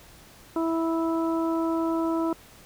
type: harmonic tone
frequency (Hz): 328.3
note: E4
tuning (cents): -7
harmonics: 1 / 2 / 3 / 4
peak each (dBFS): -24 / -32 / -33 / -36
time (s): 0.56-2.33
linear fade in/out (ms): 2
effects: pink hiss -51 dBFS RMS until 2.65 s